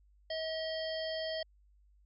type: harmonic tone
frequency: 639 Hz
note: D#5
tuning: 46 cents sharp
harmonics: 1 / 3 / 5 / 7 / 8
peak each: -36 / -45 / -44 / -45 / -47 dBFS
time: 0.3-1.43 s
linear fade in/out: 5 ms
effects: added 50 Hz sine -62 dBFS peak until 2.05 s